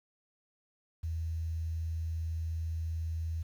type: tone with quantisation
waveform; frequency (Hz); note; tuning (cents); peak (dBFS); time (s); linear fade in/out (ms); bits
sine; 81.4; E2; -21; -32; 1.03-3.43; 10; 10
effects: none